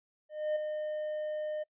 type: tone with ADSR envelope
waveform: triangle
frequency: 610 Hz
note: D#5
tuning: 34 cents flat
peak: -25 dBFS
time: 0.29-1.64 s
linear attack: 270 ms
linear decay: 7 ms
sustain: -6 dB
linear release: 17 ms
effects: noise-tail reverb RT60 0.1 s tail -25 dB re dry + resampled to 8000 Hz